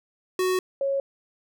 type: tone pair in turn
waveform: square / sine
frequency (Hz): 370 / 550.2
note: F#4 / C#5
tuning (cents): 0 / -13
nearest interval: perfect fifth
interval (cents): 687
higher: second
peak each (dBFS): -22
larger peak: neither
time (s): 0.39-0.59 / 0.81-1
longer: first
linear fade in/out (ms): 2
effects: none